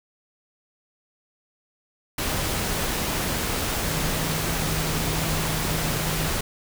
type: tone in noise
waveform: sine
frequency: 158.7 Hz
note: D#3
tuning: 35 cents sharp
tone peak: -29 dBFS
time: 3.84-6.29 s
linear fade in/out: 5 ms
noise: pink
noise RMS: -26 dBFS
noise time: 2.18-6.41 s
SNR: -6 dB
effects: none